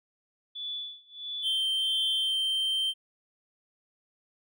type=tone with tremolo; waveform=sine; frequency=3456 Hz; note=A7; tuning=32 cents flat; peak=-32 dBFS; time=0.55-2.35 s; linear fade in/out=10 ms; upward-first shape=sine; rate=1.5 Hz; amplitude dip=95%
type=tone; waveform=triangle; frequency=3131 Hz; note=G7; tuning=3 cents flat; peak=-24 dBFS; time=1.42-2.94 s; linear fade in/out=50 ms
effects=none